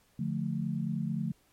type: chord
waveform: sine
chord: D minor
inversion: none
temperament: just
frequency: 146.83 / 176.2 / 220.2 Hz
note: D3 / F3 / A3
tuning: 0 / +16 / +2 cents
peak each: -34 dBFS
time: 0.19-1.32 s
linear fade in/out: 5 ms
effects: pink hiss -67 dBFS RMS until 1.52 s + MP3 64 kbps